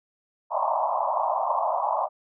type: band-pass noise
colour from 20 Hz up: white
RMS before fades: -25 dBFS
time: 0.5-2.09 s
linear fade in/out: 50 ms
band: 590 to 1100 Hz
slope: 96 dB/octave
effects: none